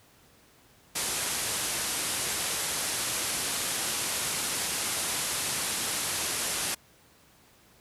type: low-pass noise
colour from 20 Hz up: white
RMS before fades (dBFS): -31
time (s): 0.95-6.75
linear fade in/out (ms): 10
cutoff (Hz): 12000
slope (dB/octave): 96
effects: pink hiss -59 dBFS RMS until 7.8 s + high-pass 60 Hz 12 dB/octave